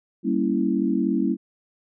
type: chord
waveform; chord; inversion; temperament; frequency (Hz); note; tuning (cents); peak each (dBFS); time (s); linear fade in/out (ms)
sine; G diminished seventh; none; equal; 196 / 233.1 / 277.2 / 329.6; G3 / Bb3 / Db4 / Fb4; 0 / 0 / 0 / 0; -25; 0.23-1.37; 50
effects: none